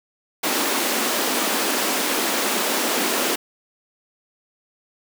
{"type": "high-pass noise", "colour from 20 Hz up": "pink", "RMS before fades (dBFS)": -22, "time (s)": [0.43, 3.36], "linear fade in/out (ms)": 10, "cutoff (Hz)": 220, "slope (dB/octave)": 48, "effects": []}